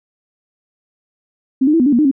sine tone with pitch steps, 263.9 / 302.3 / 330 / 249.5 / 291.2 / 237.4 / 304.3 / 270.8 Hz, C4 / D#4 / E4 / B3 / D4 / A#3 / D#4 / C#4, +15 / -50 / +2 / +18 / -15 / +32 / -38 / -40 cents, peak -9 dBFS, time 1.61-2.114 s, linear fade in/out 10 ms, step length 63 ms, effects none

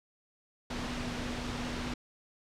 sine tone in noise, 243.9 Hz, B3, 21 cents flat, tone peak -39 dBFS, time 0.7-1.94 s, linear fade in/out 5 ms, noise pink, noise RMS -37 dBFS, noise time 0.7-1.94 s, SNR -5 dB, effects low-pass 5000 Hz 12 dB/octave

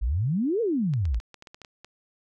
sine exponential two-way sweep, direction up then down, 49 to 487 to 49 Hz, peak -22 dBFS, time 0.01-1.2 s, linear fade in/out 20 ms, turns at 0.61 s
clicks, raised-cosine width 0.2 ms, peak -27 dBFS, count 11, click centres 0.937 / 1.054 / 1.145 / 1.201 / 1.343 / 1.424 / 1.472 / 1.545 / 1.617 / 1.648 / 1.846 s
effects none

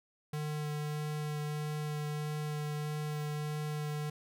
square tone with vibrato, 150.3 Hz, D3, 40 cents sharp, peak -35 dBFS, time 0.33-4.1 s, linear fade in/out 5 ms, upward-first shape sine, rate 1.6 Hz, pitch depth 9 cents each way, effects none

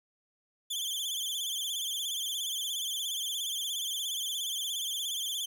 sawtooth tone with vibrato, 3300 Hz, G#7, 12 cents flat, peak -29 dBFS, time 0.7-5.46 s, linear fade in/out 10 ms, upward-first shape sine, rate 17 Hz, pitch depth 110 cents each way, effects 11-bit

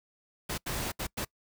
pink noise bursts at uneven times, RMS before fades -34 dBFS, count 4, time 0.49-0.58 / 0.66-0.92 / 0.99-1.07 / 1.17-1.25 s, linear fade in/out 10 ms, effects noise-tail reverb RT60 0.1 s tail -24 dB re dry

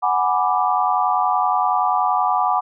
sine chord, G# half-diminished seventh, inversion third, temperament equal, 740 / 830.6 / 987.8 / 1174.7 Hz, F#5 / G#5 / B5 / D6, 0 / 0 / 0 / 0 cents, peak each -20 / -22 / -22 / -21 dBFS, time 0.02-2.61 s, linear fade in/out 20 ms, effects none

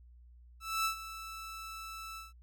sawtooth tone with ADSR envelope, 1318.5 Hz, E6, in tune, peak -25 dBFS, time 0.6-2.33 s, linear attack 250 ms, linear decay 100 ms, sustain -14 dB, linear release 160 ms, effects added 60 Hz sine -54 dBFS peak until 2.42 s

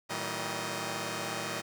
5% pulse tone cluster, 113.8 / 159.8 / 191.7 / 623 Hz, A#2 / D#3 / G3 / D#5, -41 / +47 / -38 / +2 cents, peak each -28 dBFS, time 0.09-1.62 s, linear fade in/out 20 ms, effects none

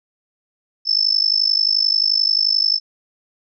sine tone with amplitude modulation, 5274 Hz, E8, in tune, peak -10 dBFS, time 0.85-2.8 s, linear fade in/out 50 ms, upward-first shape sine, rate 51.4 Hz, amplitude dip 95%, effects none

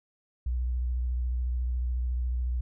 sine tone with vibrato, 61.5 Hz, B1, 7 cents flat, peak -26 dBFS, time 0.46-2.61 s, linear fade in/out 5 ms, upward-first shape triangle, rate 14 Hz, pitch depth 52 cents each way, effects none

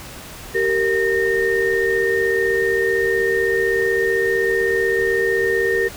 sine tone cluster, 387.2 / 463 / 1834 Hz, G4 / A#4 / A#6, -21 / -12 / -29 cents, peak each -20 dBFS, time 0.54-5.89 s, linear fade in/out 20 ms, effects pink hiss -36 dBFS RMS until 5.96 s

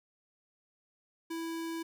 square tone, 329.6 Hz, E4, in tune, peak -36 dBFS, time 1.3-1.83 s, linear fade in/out 10 ms, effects none

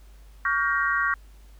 sine chord, G half-diminished seventh, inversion second, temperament just, 1128.9 / 1411.2 / 1568 / 1881.6 Hz, Db6 / F6 / G6 / Bb6, +31 / +18 / 0 / +16 cents, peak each -26 / -27 / -27 / -27 dBFS, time 0.45-1.14 s, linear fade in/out 2 ms, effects added 50 Hz sine -46 dBFS peak until 1.59 s + pink hiss -60 dBFS RMS until 1.59 s

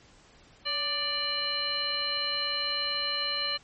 harmonic tone with a mistuned harmonic, 590 Hz, D5, 8 cents sharp, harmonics 1 / 2 / 3 / 4 / 5 / 7, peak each -41 / -38 / -38 / -38 / -33 / -30 dBFS, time 0.65-3.58 s, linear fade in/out 20 ms, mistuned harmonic 1, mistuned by -61 cents, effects pink hiss -57 dBFS RMS until 3.63 s + MP3 32 kbps

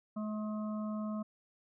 harmonic tone with a mistuned harmonic, 213.6 Hz, G#3, 49 cents sharp, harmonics 1 / 3 / 5 / 6, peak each -35 / -45 / -49 / -51 dBFS, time 0.16-1.23 s, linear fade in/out 10 ms, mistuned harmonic 6, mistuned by -21 cents, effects none

